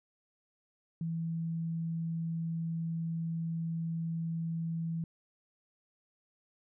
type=tone; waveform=sine; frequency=164.81 Hz; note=E3; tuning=in tune; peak=-32 dBFS; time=1.01-5.04 s; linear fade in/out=2 ms; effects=none